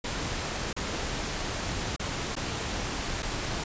pink noise with dropouts, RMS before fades -32 dBFS, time 0.04-3.64 s, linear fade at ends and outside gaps 5 ms, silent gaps 0.73-0.764 / 1.963-1.995 / 2.354-2.364 / 3.224-3.228 s, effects resampled to 16000 Hz

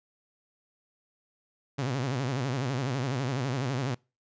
sawtooth tone with vibrato, 130.81 Hz, C3, in tune, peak -24 dBFS, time 1.78-3.95 s, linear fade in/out 10 ms, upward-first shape sine, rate 12 Hz, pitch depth 150 cents each way, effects noise-tail reverb RT60 0.3 s tail -26 dB re dry + resampled to 16000 Hz

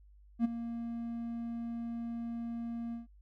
triangle tone with ADSR envelope, 233.1 Hz, A#3, in tune, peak -21 dBFS, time 0.39-3.07 s, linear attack 57 ms, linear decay 15 ms, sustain -13 dB, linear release 140 ms, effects added 50 Hz sine -56 dBFS peak until 3.21 s

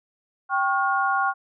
sine tone cluster, 785 / 1099 / 1422 Hz, G5 / C#6 / F6, +2 / -15 / +31 cents, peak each -24 dBFS, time 0.49-1.34 s, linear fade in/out 50 ms, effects none

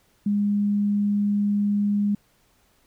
sine tone, 204.6 Hz, G#3, 26 cents flat, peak -19 dBFS, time 0.26-2.15 s, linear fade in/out 5 ms, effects pink hiss -63 dBFS RMS until 2.86 s

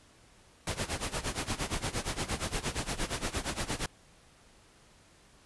pink noise with tremolo, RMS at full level -31 dBFS, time 0.67-3.86 s, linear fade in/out 2 ms, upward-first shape sine, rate 8.6 Hz, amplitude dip 85%, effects pink hiss -60 dBFS RMS until 5.45 s + resampled to 24000 Hz

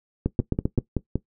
two click trains, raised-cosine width 3 ms, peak -10 / -9 dBFS, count 5 / 5, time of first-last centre 0.4-1.156 / 0.26-0.786 s, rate 5.29 / 7.6 Hz, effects noise-tail reverb RT60 0.1 s tail -17 dB re dry

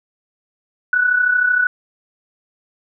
sine tone with amplitude modulation, 1480 Hz, F#6, in tune, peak -10 dBFS, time 0.93-1.67 s, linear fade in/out 2 ms, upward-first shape sine, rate 33.1 Hz, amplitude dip 60%, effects none

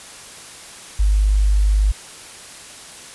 sine tone, 50.9 Hz, G#1, 34 cents flat, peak -12 dBFS, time 0.99-1.92 s, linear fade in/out 10 ms, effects white hiss -38 dBFS RMS until 3.14 s + resampled to 24000 Hz

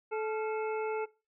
harmonic tone with a mistuned harmonic, 434.9 Hz, A4, 20 cents flat, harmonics 1 / 2 / 3 / 5 / 6, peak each -32 / -38 / -42 / -46 / -48 dBFS, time 0.11-1.06 s, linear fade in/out 20 ms, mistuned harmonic 3, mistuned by +100 cents, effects noise-tail reverb RT60 0.3 s tail -20 dB re dry

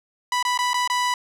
sawtooth tone with dropouts, 987.8 Hz, B5, in tune, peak -16 dBFS, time 0.32-1.14 s, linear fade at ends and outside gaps 2 ms, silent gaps 0.427-0.45 / 0.576-0.589 / 0.733-0.742 / 0.876-0.899 s, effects low-pass 9000 Hz 12 dB/octave

